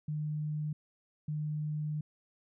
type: tone bursts at uneven times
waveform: sine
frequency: 151.5 Hz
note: D#3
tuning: 46 cents flat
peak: -32 dBFS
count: 2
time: 0.08-0.73 / 1.28-2.01 s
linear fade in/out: 5 ms
effects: none